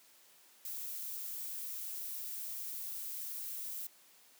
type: noise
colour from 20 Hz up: violet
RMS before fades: -42 dBFS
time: 0.65-3.87 s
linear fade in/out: 2 ms
effects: white hiss -63 dBFS RMS until 4.39 s + high-pass 200 Hz 12 dB/octave